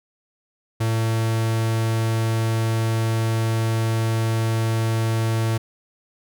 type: tone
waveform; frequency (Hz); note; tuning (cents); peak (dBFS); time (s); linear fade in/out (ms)
45% pulse; 112.5; A2; +39; -19; 0.8-5.58; 10
effects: none